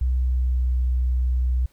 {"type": "tone with pitch glide", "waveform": "sine", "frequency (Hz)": [63.3, 62.54], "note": ["B1", "B1"], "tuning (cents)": [43, 22], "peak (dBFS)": -17, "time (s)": [0.01, 1.66], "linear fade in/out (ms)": 5, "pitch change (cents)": -21, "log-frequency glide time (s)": [0.14, 0.71], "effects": ["tanh soft clip ceiling -15 dBFS", "pink hiss -62 dBFS RMS until 1.72 s"]}